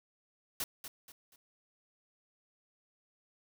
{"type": "noise with echo", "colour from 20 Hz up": "white", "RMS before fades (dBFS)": -36, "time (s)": [0.6, 0.64], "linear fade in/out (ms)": 2, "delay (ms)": 240, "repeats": 3, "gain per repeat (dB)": -9, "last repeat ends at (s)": 1.36, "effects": []}